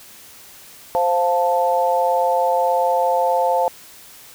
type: chord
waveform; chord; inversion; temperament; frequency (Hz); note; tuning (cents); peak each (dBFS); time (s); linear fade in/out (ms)
sine; F major; second; equal; 523.3 / 698.5 / 880; C5 / F5 / A5; 0 / 0 / 0; -19 / -20 / -19; 0.95-3.68; 0
effects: white hiss -43 dBFS RMS until 4.34 s